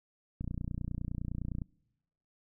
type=click train; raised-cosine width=5 ms; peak=-24 dBFS; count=37; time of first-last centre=0.41-1.618 s; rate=29.8 Hz; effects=noise-tail reverb RT60 0.9 s tail -25 dB re dry